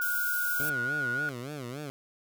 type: tone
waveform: sine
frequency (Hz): 1446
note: F#6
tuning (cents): -40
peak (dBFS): -28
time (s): 0-1.29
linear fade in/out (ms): 0
type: noise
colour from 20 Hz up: violet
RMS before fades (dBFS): -34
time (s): 0.01-0.7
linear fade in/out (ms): 10
type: tone with vibrato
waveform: 15% pulse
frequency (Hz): 134.6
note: C3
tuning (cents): +49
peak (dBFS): -30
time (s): 0.6-1.9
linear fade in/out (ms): 0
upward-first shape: sine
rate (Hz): 3.5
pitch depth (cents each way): 210
effects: none